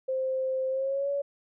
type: tone with pitch glide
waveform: sine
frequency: 523.3 to 564.1 Hz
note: C5 to C#5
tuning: 0 to +30 cents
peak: -26 dBFS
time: 0.08-1.22 s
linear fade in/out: 10 ms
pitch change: +130 cents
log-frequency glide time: 0.69-1.1 s
effects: none

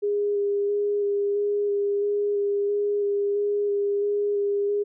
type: tone with vibrato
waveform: sine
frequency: 407.5 Hz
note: G#4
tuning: 33 cents flat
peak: -21 dBFS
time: 0.02-4.84 s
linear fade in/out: 20 ms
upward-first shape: square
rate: 1.5 Hz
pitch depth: 12 cents each way
effects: none

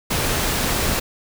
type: noise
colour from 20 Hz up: pink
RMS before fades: -21 dBFS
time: 0.1-1 s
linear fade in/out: 10 ms
effects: none

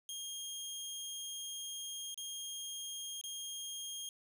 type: tone with dropouts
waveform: 20% pulse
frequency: 3235 Hz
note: G#7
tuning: 46 cents flat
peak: -36 dBFS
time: 0.09-4.09 s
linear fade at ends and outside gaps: 1 ms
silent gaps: 2.144-2.176 / 3.213-3.238 s
effects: none

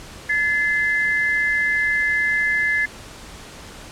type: tone pair together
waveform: sine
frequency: 1720.1 / 2062 Hz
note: A6 / C7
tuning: -40 / -26 cents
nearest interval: minor third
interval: 314 cents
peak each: -19 / -21 dBFS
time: 0.29-2.86 s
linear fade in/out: 10 ms
effects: pink hiss -39 dBFS RMS until 3.91 s + low-pass 9000 Hz 12 dB/octave

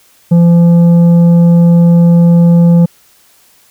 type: tone with tanh clipping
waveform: sine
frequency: 170.8 Hz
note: F3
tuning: 38 cents flat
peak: -4 dBFS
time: 0.31-2.86 s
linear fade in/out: 10 ms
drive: 7 dB
effects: white hiss -47 dBFS RMS until 3.7 s

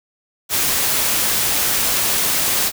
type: noise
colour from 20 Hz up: white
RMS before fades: -18 dBFS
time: 0.49-2.72 s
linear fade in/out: 50 ms
effects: none

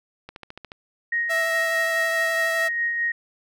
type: click train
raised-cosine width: 0.3 ms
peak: -22 dBFS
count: 7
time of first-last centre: 0.29-0.719 s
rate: 14 Hz
type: tone with tremolo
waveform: sine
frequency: 1873 Hz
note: A#6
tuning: 8 cents sharp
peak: -20 dBFS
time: 1.12-3.12 s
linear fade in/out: 5 ms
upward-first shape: sine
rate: 4.8 Hz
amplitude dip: 35%
type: tone with vibrato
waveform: sawtooth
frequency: 659.3 Hz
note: E5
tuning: in tune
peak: -21 dBFS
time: 1.29-2.69 s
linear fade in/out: 20 ms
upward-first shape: triangle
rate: 12 Hz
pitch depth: 14 cents each way
effects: none

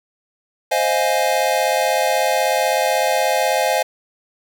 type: chord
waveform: square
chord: F minor seventh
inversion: second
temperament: equal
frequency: 523.3 / 622.3 / 698.5 / 830.6 Hz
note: C5 / Eb5 / F5 / Ab5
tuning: 0 / 0 / 0 / 0 cents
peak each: -22 dBFS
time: 0.71-3.83 s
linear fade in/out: 10 ms
effects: none

